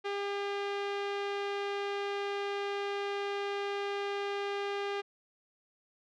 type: tone with low-pass filter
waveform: sawtooth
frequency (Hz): 402.1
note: G4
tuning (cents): +44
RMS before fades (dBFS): -35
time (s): 0.04-5.02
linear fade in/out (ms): 20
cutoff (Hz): 3200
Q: 1.2
effects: none